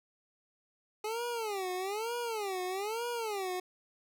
25% pulse tone with vibrato, 418.2 Hz, G#4, 12 cents sharp, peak -30 dBFS, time 1.04-3.6 s, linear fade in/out 5 ms, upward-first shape sine, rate 1.1 Hz, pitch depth 240 cents each way, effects none

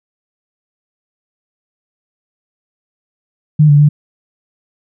sine tone with pitch steps, 151.7 / 145.2 / 147.7 Hz, D#3 / D3 / D3, -44 / -19 / +10 cents, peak -4 dBFS, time 3.59-3.89 s, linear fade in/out 10 ms, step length 100 ms, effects none

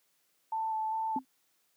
sine tone with vibrato, 881 Hz, A5, 2 cents sharp, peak -30 dBFS, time 0.52-1.19 s, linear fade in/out 5 ms, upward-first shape square, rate 2.5 Hz, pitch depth 12 cents each way
sine tone with exponential decay, 261.2 Hz, C4, 3 cents flat, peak -28 dBFS, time 1.16-1.25 s, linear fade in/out 2 ms, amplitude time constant 19 ms
effects white hiss -73 dBFS RMS until 1.76 s + high-pass 150 Hz 12 dB/octave

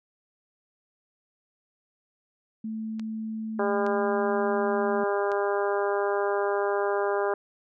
sine tone, 220 Hz, A3, in tune, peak -30 dBFS, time 2.64-5.04 s, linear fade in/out 5 ms
clicks, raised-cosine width 0.2 ms, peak -25 dBFS, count 3, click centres 2.996 / 3.865 / 5.318 s
harmonic tone, 201.6 Hz, G3, 49 cents sharp, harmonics 2 / 3 / 4 / 5 / 6 / 7 / 8, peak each -26 / -30 / -32 / -34 / -36 / -37 / -38 dBFS, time 3.59-7.34 s, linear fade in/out 2 ms
effects none

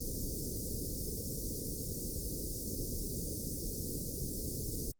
pink band-stop noise, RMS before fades -38 dBFS, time 0-4.92 s, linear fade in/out 10 ms, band 500 to 4900 Hz, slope 48 dB/octave, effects Opus 24 kbps

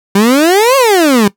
30% pulse exponential two-way sweep, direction up then down, 191.7 to 560 to 193.8 Hz, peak -3 dBFS, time 0.15-1.28 s, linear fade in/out 5 ms, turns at 0.76 s, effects noise-tail reverb RT60 0.1 s tail -19 dB re dry

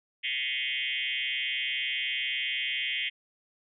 sine tone with frequency modulation, 2639 Hz, E7, 1 cent sharp, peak -28 dBFS, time 0.23-3.1 s, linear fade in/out 20 ms, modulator 132 Hz, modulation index 5.2, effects none

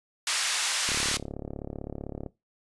white band-pass noise, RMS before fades -28 dBFS, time 0.27-1.17 s, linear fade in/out 2 ms, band 1100 to 7100 Hz, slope 12 dB/octave
click train, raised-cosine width 2 ms, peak -22 dBFS, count 50, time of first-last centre 0.89-2.263 s, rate 35.7 Hz
effects noise-tail reverb RT60 0.2 s tail -18 dB re dry + resampled to 24000 Hz

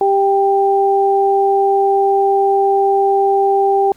sine tone pair together, 394 / 788.6 Hz, G4 / G5, +9 / +10 cents, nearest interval octave, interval 1201 cents, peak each -13 dBFS, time 0.01-3.92 s, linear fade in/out 2 ms, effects pink hiss -51 dBFS RMS until 3.96 s

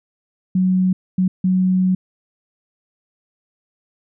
sine tone bursts at uneven times, 185.3 Hz, F#3, 3 cents sharp, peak -13 dBFS, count 3, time 0.55-0.93 / 1.18-1.28 / 1.44-1.95 s, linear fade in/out 5 ms, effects none

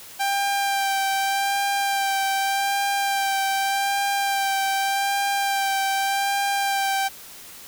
sawtooth tone with vibrato, 789 Hz, G5, 11 cents sharp, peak -17 dBFS, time 0.19-7.09 s, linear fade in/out 20 ms, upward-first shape sine, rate 0.84 Hz, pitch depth 19 cents each way, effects white hiss -42 dBFS RMS until 7.67 s

